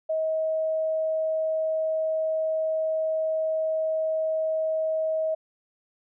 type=tone; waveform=sine; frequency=635 Hz; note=D#5; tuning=35 cents sharp; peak=-23 dBFS; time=0.09-5.35 s; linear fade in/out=10 ms; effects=none